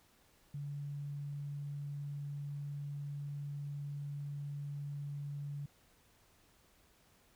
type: tone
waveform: sine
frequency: 143.5 Hz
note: D3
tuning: 40 cents flat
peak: -39 dBFS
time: 0.54-5.66 s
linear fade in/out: 5 ms
effects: pink hiss -68 dBFS RMS until 7.35 s